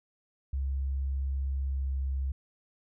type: tone with pitch glide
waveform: sine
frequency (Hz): 67.7 to 67.15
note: C#2 to C2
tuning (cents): -40 to +46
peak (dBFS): -28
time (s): 0.53-2.32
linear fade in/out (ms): 5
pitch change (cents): -14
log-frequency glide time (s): 1.65-1.89
effects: none